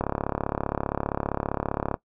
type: click train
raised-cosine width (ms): 1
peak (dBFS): -11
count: 69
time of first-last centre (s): 0.01-1.942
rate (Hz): 35.2
effects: noise-tail reverb RT60 0.1 s tail -17 dB re dry